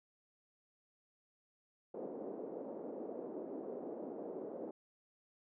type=band-pass noise; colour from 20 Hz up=white; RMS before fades=-45 dBFS; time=1.94-4.71 s; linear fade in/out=5 ms; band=260 to 520 Hz; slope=24 dB/octave; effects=none